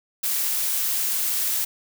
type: noise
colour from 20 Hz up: blue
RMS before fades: -24 dBFS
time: 0.23-1.65 s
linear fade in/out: 10 ms
effects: none